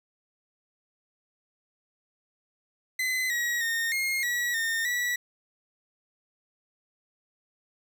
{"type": "tone with pitch steps", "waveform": "40% pulse", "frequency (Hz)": [2030, 1908, 1838, 2139, 1928, 1824, 1944], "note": ["B6", "A#6", "A#6", "C7", "B6", "A#6", "B6"], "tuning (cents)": [47, 40, -25, 38, -42, -38, -28], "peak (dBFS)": -25, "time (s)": [2.99, 5.16], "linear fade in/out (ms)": 5, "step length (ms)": 310, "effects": []}